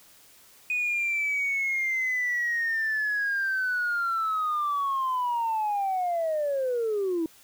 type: linear sweep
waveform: sine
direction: down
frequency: 2489 to 316.1 Hz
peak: -23 dBFS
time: 0.7-7.26 s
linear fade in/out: 2 ms
effects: tanh soft clip ceiling -21 dBFS + white hiss -55 dBFS RMS until 7.43 s